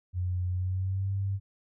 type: tone with pitch glide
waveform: sine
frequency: 90.4 to 98.01 Hz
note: F#2 to G2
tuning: -40 to 0 cents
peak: -27 dBFS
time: 0.13-1.4 s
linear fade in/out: 50 ms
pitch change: +140 cents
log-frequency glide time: 0.51-1.12 s
effects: none